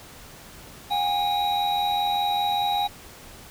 triangle tone cluster, 729 / 814 / 3831 Hz, F#5 / G#5 / A#7, -26 / -35 / +47 cents, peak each -28 / -21 / -27 dBFS, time 0.9-2.88 s, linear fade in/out 20 ms, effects pink hiss -45 dBFS RMS until 3.5 s

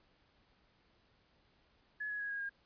sine tone with pitch steps, 1700 / 1679.5 / 1659.3 / 1639.2 / 1619.5 Hz, G#6 / G#6 / G#6 / G#6 / G#6, +40 / +19 / -2 / -23 / -44 cents, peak -37 dBFS, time 2-2.495 s, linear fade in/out 10 ms, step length 99 ms, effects pink hiss -71 dBFS RMS until 2.65 s + resampled to 11025 Hz

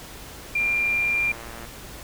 sine tone, 2387 Hz, D7, 28 cents sharp, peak -20 dBFS, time 0.55-1.32 s, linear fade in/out 5 ms
click train, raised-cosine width 0.5 ms, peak -25 dBFS, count 123, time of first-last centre 0.6-1.652 s, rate 116 Hz
effects added 50 Hz sine -47 dBFS peak until 2.03 s + pink hiss -41 dBFS RMS until 2.03 s

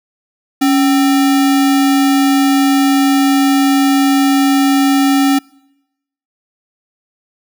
sine tone with sample-and-hold, 277.2 Hz, C#4, in tune, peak -8 dBFS, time 0.61-5.39 s, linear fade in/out 10 ms, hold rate 1050 Hz, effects noise-tail reverb RT60 0.9 s tail -26 dB re dry

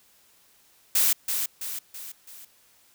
blue noise with echo, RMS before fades -21 dBFS, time 0.95-1.13 s, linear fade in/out 5 ms, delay 330 ms, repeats 4, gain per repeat -6 dB, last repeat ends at 2.45 s, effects white hiss -60 dBFS RMS until 2.94 s

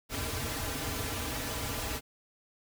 pink noise with comb filter, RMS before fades -35 dBFS, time 0.09-2.01 s, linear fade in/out 50 ms, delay 5.5 ms, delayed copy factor -0.85, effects none

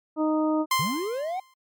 harmonic tone, 310 Hz, D#4, 6 cents flat, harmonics 1 / 2 / 3 / 4, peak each -22 / -28 / -32 / -34 dBFS, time 0.16-0.66 s, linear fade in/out 50 ms
sawtooth tone with exponential decay, 1045 Hz, C6, 2 cents flat, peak -15 dBFS, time 0.71-1.54 s, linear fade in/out 5 ms, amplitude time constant 180 ms
triangle linear sweep, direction up, 122.7 to 776 Hz, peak -25 dBFS, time 0.79-1.4 s, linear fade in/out 5 ms
effects MP3 96 kbps

